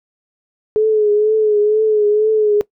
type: tone with vibrato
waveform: sine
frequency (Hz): 426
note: G#4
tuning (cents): +44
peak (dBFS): -10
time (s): 0.76-2.61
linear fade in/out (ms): 0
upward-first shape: triangle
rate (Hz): 2.1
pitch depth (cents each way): 53
effects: noise-tail reverb RT60 0.1 s tail -20 dB re dry